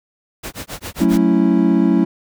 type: noise with tremolo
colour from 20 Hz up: pink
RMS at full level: -27 dBFS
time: 0.43-1.18 s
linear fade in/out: 10 ms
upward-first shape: sine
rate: 7.4 Hz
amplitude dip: 100%
type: chord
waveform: triangle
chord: F# minor seventh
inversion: none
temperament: equal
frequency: 185 / 220 / 277.2 / 329.6 Hz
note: F#3 / A3 / C#4 / E4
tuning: 0 / 0 / 0 / 0 cents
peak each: -15 dBFS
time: 1-2.05 s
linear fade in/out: 10 ms
effects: none